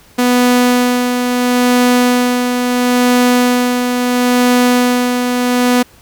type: tone with tremolo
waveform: sawtooth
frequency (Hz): 246.9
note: B3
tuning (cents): 0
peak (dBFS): -4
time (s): 0.18-5.83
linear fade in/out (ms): 10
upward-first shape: sine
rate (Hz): 0.74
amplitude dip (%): 45
effects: pink hiss -45 dBFS RMS until 6.01 s